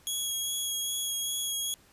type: tone with vibrato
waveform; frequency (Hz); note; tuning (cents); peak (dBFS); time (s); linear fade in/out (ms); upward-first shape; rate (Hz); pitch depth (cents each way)
15% pulse; 3322; G#7; 0; -23; 0.07-1.74; 0; sine; 2.5; 12
effects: pink hiss -60 dBFS RMS until 1.92 s + resampled to 32000 Hz